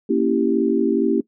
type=chord; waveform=sine; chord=A# diminished seventh; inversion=none; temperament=equal; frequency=233.1 / 277.2 / 329.6 / 392 Hz; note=A#3 / C#4 / E4 / G4; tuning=0 / 0 / 0 / 0 cents; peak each=-21 dBFS; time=0.09-1.21 s; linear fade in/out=10 ms; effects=noise-tail reverb RT60 0.1 s tail -19 dB re dry